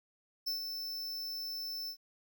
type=tone with ADSR envelope; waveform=square; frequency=5300 Hz; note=E8; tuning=9 cents sharp; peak=-32 dBFS; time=0.46-1.97 s; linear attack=16 ms; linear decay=120 ms; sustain=-6 dB; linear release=83 ms; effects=12-bit